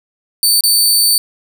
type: tone with dropouts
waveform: 20% pulse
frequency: 4556 Hz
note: C#8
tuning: 47 cents sharp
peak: -3 dBFS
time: 0.43-1.18 s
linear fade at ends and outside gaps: 1 ms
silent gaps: 0.608-0.637 s
effects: none